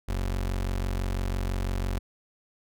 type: tone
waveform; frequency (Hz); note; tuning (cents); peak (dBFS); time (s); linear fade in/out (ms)
30% pulse; 46; F#1; -9; -24; 0.08-1.99; 10
effects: none